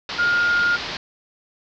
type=low-pass noise; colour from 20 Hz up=white; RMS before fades=-30 dBFS; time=0.09-0.97 s; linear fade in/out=2 ms; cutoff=5000 Hz; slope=48 dB/octave
type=tone; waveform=sine; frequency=1416 Hz; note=F6; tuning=23 cents sharp; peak=-16 dBFS; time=0.18-0.77 s; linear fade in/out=20 ms
effects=none